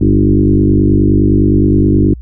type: tone with frequency modulation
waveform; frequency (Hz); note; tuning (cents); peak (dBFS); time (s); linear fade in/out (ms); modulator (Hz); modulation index
sine; 196; G3; 0; -6; 0.01-2.14; 5; 49.6; 3.2
effects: added 60 Hz sine -26 dBFS peak until 2.21 s